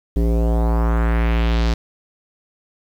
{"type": "tone with low-pass filter sweep", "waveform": "square", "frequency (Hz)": 57.1, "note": "A#1", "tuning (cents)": -35, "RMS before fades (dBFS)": -17, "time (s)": [0.16, 1.74], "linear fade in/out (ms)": 5, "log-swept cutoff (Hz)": [370, 5100], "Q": 1.9, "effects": ["7-bit"]}